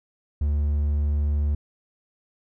triangle tone, 73.3 Hz, D2, 3 cents flat, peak -18 dBFS, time 0.41-1.55 s, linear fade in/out 5 ms, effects none

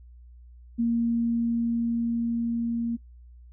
sine tone with level ramp, 233.1 Hz, A#3, in tune, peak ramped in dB -21 to -25 dBFS, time 0.78-2.97 s, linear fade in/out 20 ms, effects noise-tail reverb RT60 0.1 s tail -23 dB re dry + added 60 Hz sine -46 dBFS peak until 3.52 s

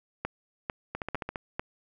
two click trains, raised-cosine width 0.5 ms, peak -15 / -18 dBFS, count 4 / 7, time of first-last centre 0.25-1.595 / 0.95-1.358 s, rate 2.23 / 14.7 Hz, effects none

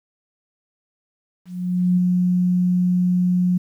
sine tone with ADSR envelope, 180 Hz, F#3, 47 cents flat, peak -13 dBFS, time 1.45-3.58 s, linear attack 520 ms, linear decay 14 ms, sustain -2 dB, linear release 9 ms, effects 9-bit

